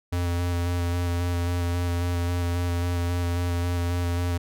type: tone with vibrato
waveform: square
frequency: 87.31 Hz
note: F2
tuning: in tune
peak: -24 dBFS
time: 0.12-4.38 s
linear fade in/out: 10 ms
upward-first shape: square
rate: 3.7 Hz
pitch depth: 14 cents each way
effects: none